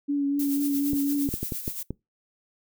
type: tone with vibrato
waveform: sine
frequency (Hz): 283.2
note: C#4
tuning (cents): +37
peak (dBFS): -22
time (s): 0.08-1.29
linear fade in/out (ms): 20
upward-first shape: triangle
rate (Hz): 4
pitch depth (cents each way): 26
type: noise with tremolo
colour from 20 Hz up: violet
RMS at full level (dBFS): -32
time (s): 0.39-1.83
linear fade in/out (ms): 5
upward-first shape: sine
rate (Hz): 8.7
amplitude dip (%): 55
type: clicks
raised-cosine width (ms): 3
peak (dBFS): -17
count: 7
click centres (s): 0.933 / 1.289 / 1.34 / 1.43 / 1.522 / 1.679 / 1.906
effects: noise-tail reverb RT60 0.2 s tail -23 dB re dry